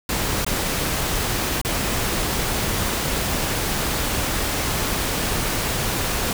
pink noise with dropouts, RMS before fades -23 dBFS, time 0.09-6.33 s, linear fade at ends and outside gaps 2 ms, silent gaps 0.447-0.464 / 1.615-1.648 s, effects none

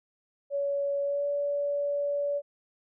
sine tone with pitch glide, 564 to 573.2 Hz, C#5 to D5, +30 to -42 cents, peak -26 dBFS, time 0.5-2.42 s, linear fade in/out 50 ms, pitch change +28 cents, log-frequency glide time 1.03-1.26 s, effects none

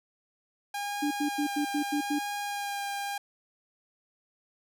sawtooth tone with vibrato, 810 Hz, G#5, 43 cents flat, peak -28 dBFS, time 0.74-3.18 s, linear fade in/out 5 ms, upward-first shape sine, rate 0.8 Hz, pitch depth 15 cents each way
sine tone bursts, 293.7 Hz, D4, in tune, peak -26 dBFS, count 7, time 1.02-2.191 s, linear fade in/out 10 ms, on 91 ms, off 89 ms
effects none

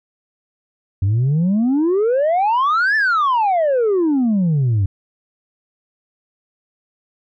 sine exponential two-way sweep, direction up then down, 92.5 to 1785 to 92.5 Hz, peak -11 dBFS, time 1.02-4.86 s, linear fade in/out 5 ms, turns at 2.96 s, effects tanh soft clip ceiling -12 dBFS

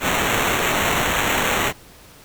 white noise with sample-and-hold, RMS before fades -20 dBFS, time 0-1.73 s, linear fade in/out 50 ms, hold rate 4900 Hz, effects pink hiss -46 dBFS RMS until 2.24 s

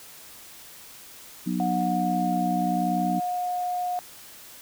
harmonic tone, 61 Hz, B1, 21 cents flat, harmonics 3 / 4 / 5, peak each -27 / -29 / -31 dBFS, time 1.46-3.2 s, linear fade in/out 10 ms
sine tone with pitch glide, 728 to 719.2 Hz, F#5 to F#5, -28 to -49 cents, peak -25 dBFS, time 1.6-3.99 s, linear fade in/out 0 ms, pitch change -21 cents, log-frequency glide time 1.74-2.33 s
effects white hiss -46 dBFS RMS until 4.61 s

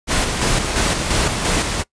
pink noise with tremolo, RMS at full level -17 dBFS, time 0.07-1.84 s, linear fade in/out 50 ms, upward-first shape square, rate 2.9 Hz, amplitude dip 40%, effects noise-tail reverb RT60 0.1 s tail -22 dB re dry + resampled to 22050 Hz

